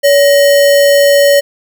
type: tone with sample-and-hold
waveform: sine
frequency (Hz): 567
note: C#5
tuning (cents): +39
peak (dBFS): -4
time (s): 0.03-1.41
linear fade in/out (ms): 20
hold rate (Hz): 2450
effects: none